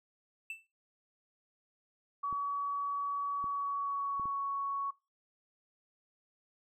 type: tone with exponential decay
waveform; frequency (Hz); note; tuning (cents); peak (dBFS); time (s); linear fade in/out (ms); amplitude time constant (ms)
triangle; 2658; E7; +14; -34; 0.5-0.67; 2; 36
type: tone with pitch glide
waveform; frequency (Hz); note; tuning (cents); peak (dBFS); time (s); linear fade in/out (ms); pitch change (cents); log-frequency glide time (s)
sine; 1134 to 1113.2; C#6 to C#6; +39 to +7; -32; 2.23-4.91; 10; -32; 3.35-4.4
type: clicks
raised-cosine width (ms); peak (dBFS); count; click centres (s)
3; -36; 4; 2.327 / 3.442 / 4.197 / 4.256
effects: noise-tail reverb RT60 0.3 s tail -24 dB re dry